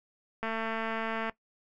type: click train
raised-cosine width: 0.5 ms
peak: -19 dBFS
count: 195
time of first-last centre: 0.43-1.296 s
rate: 224 Hz
effects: noise-tail reverb RT60 0.1 s tail -18 dB re dry